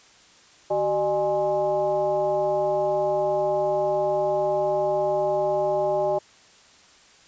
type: tone with frequency modulation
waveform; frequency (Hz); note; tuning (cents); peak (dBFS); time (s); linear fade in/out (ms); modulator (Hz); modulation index
sine; 605; D#5; -49; -20; 0.7-6.19; 10; 226; 1
effects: white hiss -53 dBFS RMS until 7.27 s + resampled to 16000 Hz